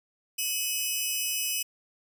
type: tone pair together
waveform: 10% pulse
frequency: 2549 / 2960 Hz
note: D#7 / F#7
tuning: +41 / 0 cents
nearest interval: minor third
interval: 259 cents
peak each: -22 dBFS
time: 0.38-1.63 s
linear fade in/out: 10 ms
effects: none